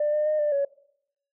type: tone with pitch steps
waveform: sine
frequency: 595 / 603 / 612 / 594 / 561 Hz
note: D5 / D5 / D#5 / D5 / C#5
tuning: +22 / +46 / -29 / +20 / +21 cents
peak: -20 dBFS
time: 0-0.65 s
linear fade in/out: 5 ms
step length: 130 ms
effects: noise-tail reverb RT60 0.7 s tail -21 dB re dry + tanh soft clip ceiling -17 dBFS